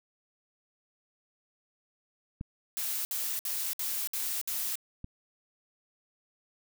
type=clicks; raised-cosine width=5 ms; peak=-24 / -27 dBFS; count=2; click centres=2.411 / 5.044 s
type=noise bursts; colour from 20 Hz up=blue; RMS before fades=-33 dBFS; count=6; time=2.77-4.755 s; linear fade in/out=0 ms; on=280 ms; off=61 ms
effects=none